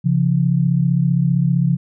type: tone pair together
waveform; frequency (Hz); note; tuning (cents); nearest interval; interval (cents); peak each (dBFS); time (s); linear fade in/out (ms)
sine; 136 / 171.35; C#3 / F3; -33 / -33; major third; 400; -16; 0.04-1.77; 20
effects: none